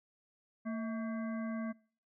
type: harmonic tone with a mistuned harmonic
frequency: 226.5 Hz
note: A#3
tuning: 50 cents flat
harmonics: 1 / 3 / 5 / 7 / 9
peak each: -35 / -45 / -49 / -52 / -54 dBFS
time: 0.65-1.73 s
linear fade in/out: 20 ms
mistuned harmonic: 3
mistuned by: -89 cents
effects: noise-tail reverb RT60 0.5 s tail -25 dB re dry